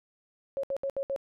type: tone bursts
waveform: sine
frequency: 549 Hz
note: C#5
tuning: 17 cents flat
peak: -28 dBFS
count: 5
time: 0.57-1.162 s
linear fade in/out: 0 ms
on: 64 ms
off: 68 ms
effects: none